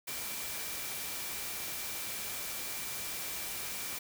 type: tone in noise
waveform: sine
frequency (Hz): 2344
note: D7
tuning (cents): -4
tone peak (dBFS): -49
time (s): 0.07-3.99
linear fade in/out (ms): 10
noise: white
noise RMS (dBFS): -39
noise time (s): 0.07-3.99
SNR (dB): -13
effects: none